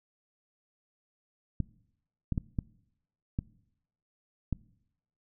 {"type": "clicks", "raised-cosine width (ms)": 5, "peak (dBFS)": -17, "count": 6, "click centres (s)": [1.603, 2.323, 2.378, 2.588, 3.389, 4.527], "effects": ["noise-tail reverb RT60 0.8 s tail -22 dB re dry"]}